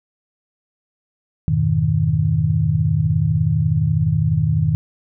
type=chord; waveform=sine; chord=F half-diminished seventh; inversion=none; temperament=equal; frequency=87.31 / 103.83 / 123.47 / 155.56 Hz; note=F2 / Ab2 / Cb3 / Eb3; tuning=0 / 0 / 0 / 0 cents; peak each=-23 / -21 / -22 / -17 dBFS; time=1.48-4.75 s; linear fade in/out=0 ms; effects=none